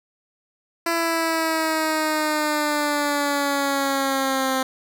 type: exponential sweep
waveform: 10% pulse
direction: down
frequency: 336.4 to 261.6 Hz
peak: -12 dBFS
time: 0.86-4.63 s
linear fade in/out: 5 ms
effects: none